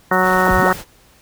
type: harmonic tone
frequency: 185 Hz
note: F#3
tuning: in tune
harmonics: 1 / 2 / 3 / 4 / 5 / 6 / 7 / 8 / 10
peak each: -21 / -21 / -21 / -21 / -21 / -21 / -21 / -21 / -21 dBFS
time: 0.11-0.73 s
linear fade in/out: 5 ms
type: noise with tremolo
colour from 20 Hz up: blue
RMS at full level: -36 dBFS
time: 0.12-0.77 s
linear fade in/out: 10 ms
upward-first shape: square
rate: 15 Hz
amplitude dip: 30%
type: noise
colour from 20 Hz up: pink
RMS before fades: -32 dBFS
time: 0.21-0.85 s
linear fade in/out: 50 ms
type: exponential two-way sweep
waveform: sine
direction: down then up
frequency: 2166 to 31.83 to 2166 Hz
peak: -19 dBFS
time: 0.45-0.73 s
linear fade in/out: 20 ms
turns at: 0.53 s
effects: pink hiss -51 dBFS RMS until 1.21 s